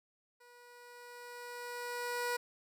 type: tone with level ramp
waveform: 15% pulse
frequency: 485.2 Hz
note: B4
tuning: 31 cents flat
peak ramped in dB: -52 to -26 dBFS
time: 0.4-2.37 s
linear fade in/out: 10 ms
effects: none